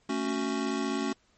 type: chord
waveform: square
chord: F# minor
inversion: first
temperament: just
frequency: 222 / 277.5 / 370 Hz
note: A3 / C#4 / F#4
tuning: +16 / +2 / 0 cents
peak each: -34 / -32 / -35 dBFS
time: 0.09-1.13 s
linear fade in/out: 5 ms
effects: pink hiss -67 dBFS RMS until 1.37 s + MP3 32 kbps